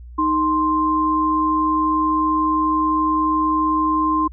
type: tone pair together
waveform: sine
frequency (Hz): 311.1 / 1048.1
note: D#4 / C6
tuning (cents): 0 / +3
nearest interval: octave + major sixth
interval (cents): 2103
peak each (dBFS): -20 / -17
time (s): 0.18-4.28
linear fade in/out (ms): 10
effects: added 60 Hz sine -35 dBFS peak until 4.32 s